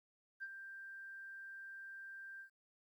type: tone with ADSR envelope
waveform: sine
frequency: 1580 Hz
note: G6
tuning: 13 cents sharp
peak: -40 dBFS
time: 0.4-2.5 s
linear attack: 29 ms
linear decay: 46 ms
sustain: -8 dB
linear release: 97 ms
effects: tanh soft clip ceiling -37 dBFS + 13-bit